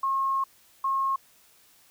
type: tone pair in turn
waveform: sine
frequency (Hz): 1080 / 1080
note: C#6 / C#6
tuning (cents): -45 / -45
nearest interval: unison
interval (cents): 0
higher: neither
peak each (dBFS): -23 / -23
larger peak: neither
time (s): 0.03-0.44 / 0.84-1.16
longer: first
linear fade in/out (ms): 5
effects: white hiss -59 dBFS RMS until 1.9 s

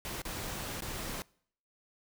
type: noise with dropouts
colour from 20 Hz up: pink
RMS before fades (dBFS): -39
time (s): 0.05-1.22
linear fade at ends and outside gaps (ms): 0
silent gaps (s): 0.218-0.252 / 0.806-0.822
effects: noise-tail reverb RT60 0.6 s tail -24 dB re dry

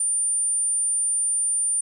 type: tone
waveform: sine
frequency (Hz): 9180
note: D9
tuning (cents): -40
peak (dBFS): -20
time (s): 0-1.81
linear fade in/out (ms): 5
effects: 10-bit

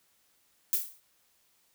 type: noise with exponential decay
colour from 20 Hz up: violet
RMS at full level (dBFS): -24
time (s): 0.73-1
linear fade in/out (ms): 0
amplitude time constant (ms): 57
effects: white hiss -69 dBFS RMS until 1.74 s

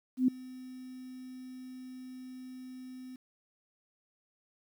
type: tone with ADSR envelope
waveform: sine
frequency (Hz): 255.8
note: C4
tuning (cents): -39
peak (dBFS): -20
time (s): 0.17-3.16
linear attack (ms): 110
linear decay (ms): 5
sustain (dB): -23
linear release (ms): 4
effects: 10-bit

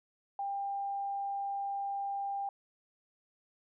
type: tone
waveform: sine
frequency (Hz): 796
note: G5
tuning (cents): +26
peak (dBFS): -33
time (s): 0.39-2.49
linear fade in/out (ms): 2
effects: none

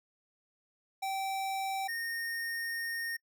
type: tone pair in turn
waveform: square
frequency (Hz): 775 / 1843.3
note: G5 / A#6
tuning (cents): -20 / -20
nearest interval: octave + minor third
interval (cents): 1500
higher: second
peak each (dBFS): -33 / -35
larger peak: first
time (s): 1.02-1.88 / 1.88-3.17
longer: second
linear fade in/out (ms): 10
effects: noise-tail reverb RT60 0.1 s tail -24 dB re dry

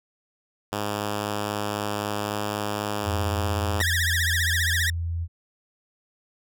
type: tone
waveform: 5% pulse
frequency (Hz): 103.83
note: G#2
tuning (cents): 0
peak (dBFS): -15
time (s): 0.72-3.82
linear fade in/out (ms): 5
type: tone with pitch glide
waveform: sine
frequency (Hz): 87.5 to 84.23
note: F2 to E2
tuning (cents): +4 to +38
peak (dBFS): -25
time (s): 3.03-5.28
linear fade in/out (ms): 50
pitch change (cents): -66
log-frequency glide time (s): 3.56-4.12
type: tone with vibrato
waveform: sawtooth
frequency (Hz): 1766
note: A6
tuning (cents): +6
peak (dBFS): -19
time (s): 3.8-4.9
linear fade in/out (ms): 2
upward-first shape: triangle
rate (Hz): 15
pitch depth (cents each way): 200
effects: none

